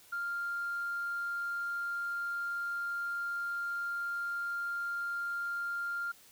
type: tone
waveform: sine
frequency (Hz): 1396.9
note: F6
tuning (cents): 0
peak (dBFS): -32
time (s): 0.12-6.12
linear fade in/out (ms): 10
effects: tanh soft clip ceiling -29 dBFS + white hiss -59 dBFS RMS until 6.31 s